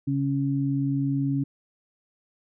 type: tone pair together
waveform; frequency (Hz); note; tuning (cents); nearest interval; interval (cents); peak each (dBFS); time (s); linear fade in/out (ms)
sine; 138.24 / 276.8; C#3 / C#4; -4 / -2; octave; 1202; -25; 0.07-1.44; 10
effects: none